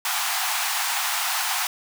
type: high-pass noise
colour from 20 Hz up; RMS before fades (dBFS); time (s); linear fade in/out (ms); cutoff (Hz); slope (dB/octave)
pink; -25; 0.05-1.67; 2; 710; 96
effects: none